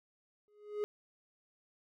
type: tone with exponential growth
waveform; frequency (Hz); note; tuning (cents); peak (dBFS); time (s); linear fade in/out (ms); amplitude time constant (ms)
triangle; 417.3; G#4; +8; -28; 0.48-0.84; 0; 78
effects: none